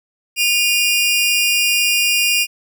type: tone pair together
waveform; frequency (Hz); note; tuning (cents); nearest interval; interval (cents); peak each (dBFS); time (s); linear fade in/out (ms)
sawtooth; 2452 / 2794; D#7 / F7; -26 / 0; major second; 226; -13; 0.36-2.47; 50
effects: none